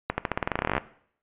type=accelerating click train; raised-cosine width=0.5 ms; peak=-9 dBFS; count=19; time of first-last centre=0.1-0.78 s; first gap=80 ms; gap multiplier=0.9; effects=noise-tail reverb RT60 0.6 s tail -17 dB re dry + resampled to 8000 Hz